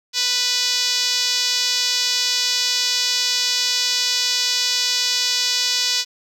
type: tone with band-pass filter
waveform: 5% pulse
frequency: 493.9 Hz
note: B4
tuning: in tune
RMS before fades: -20 dBFS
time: 0.13-6.05 s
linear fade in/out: 50 ms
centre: 4900 Hz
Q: 1.5
effects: 8-bit